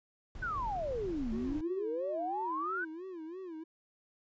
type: noise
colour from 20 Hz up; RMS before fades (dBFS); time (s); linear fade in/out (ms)
brown; -43; 0.35-1.61; 2
type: exponential two-way sweep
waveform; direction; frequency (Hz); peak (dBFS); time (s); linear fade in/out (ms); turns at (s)
sine; down then up; 1553 to 217.3 to 1553; -33; 0.42-2.85; 10; 1.32
type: tone with vibrato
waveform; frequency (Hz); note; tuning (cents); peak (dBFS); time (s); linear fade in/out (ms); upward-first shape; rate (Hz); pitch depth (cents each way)
triangle; 345.9; F4; -17; -39; 1.32-3.64; 10; sine; 3; 170
effects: resampled to 16000 Hz